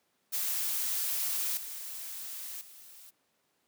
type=noise with level steps; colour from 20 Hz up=blue; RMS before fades=-32 / -41 / -52 dBFS; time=0.32-3.11 s; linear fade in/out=20 ms; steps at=1.57 / 2.61 s; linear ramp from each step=2 ms; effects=pink hiss -74 dBFS RMS until 3.67 s + high-pass 200 Hz 12 dB/octave